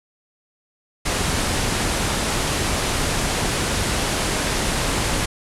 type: low-pass noise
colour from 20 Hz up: pink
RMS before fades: -22 dBFS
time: 1.05-5.26 s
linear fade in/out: 10 ms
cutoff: 11000 Hz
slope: 48 dB/octave
effects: none